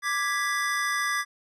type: chord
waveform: square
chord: G# diminished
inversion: second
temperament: equal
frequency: 1174.7 / 1661.2 / 1975.5 Hz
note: D6 / G#6 / B6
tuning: 0 / 0 / 0 cents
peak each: -30 dBFS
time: 0.02-1.25 s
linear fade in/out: 50 ms
effects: low-pass 11000 Hz 12 dB/octave